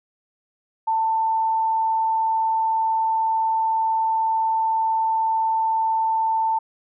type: tone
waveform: sine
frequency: 891 Hz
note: A5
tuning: 22 cents sharp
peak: -18 dBFS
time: 0.87-6.59 s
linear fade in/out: 10 ms
effects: none

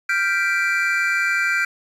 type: chord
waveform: triangle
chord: G dominant seventh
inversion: third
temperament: equal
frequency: 1396.9 / 1568 / 1975.5 / 2349 Hz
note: F6 / G6 / B6 / D7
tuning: 0 / 0 / 0 / 0 cents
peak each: -22 / -20 / -25 / -21 dBFS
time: 0.09-1.65 s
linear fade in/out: 5 ms
effects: resampled to 32000 Hz + 8-bit

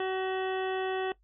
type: harmonic tone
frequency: 377.3 Hz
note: F#4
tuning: 34 cents sharp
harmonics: 1 / 2 / 3 / 4 / 5 / 7 / 8 / 9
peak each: -30 / -35 / -42 / -43 / -42 / -46 / -47 / -48 dBFS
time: 0-1.12 s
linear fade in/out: 2 ms
effects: noise-tail reverb RT60 0.1 s tail -18 dB re dry + added 49 Hz sine -63 dBFS peak until 1.23 s

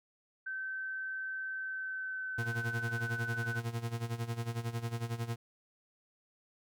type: tone with pitch glide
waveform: sine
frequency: 1541 to 1502.3 Hz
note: G6 to F#6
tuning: -30 to +26 cents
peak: -36 dBFS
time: 0.46-3.6 s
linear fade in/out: 10 ms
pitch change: -44 cents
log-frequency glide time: 1.56-3.26 s
type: tone with tremolo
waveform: 40% pulse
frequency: 116.54 Hz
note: A#2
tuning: in tune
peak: -31 dBFS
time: 2.38-5.36 s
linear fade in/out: 5 ms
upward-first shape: sine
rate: 11 Hz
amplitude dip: 80%
effects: none

